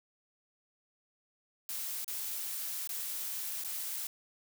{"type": "noise with dropouts", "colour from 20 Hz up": "blue", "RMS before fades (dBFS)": -38, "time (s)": [1.69, 4.07], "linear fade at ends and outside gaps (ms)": 1, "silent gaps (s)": [[2.045, 2.079], [2.874, 2.892], [3.638, 3.646]], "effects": []}